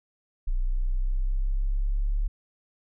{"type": "exponential sweep", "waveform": "sine", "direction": "up", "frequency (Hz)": [30.22, 36.04], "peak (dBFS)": -22, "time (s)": [0.47, 2.28], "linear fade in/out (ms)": 10, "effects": []}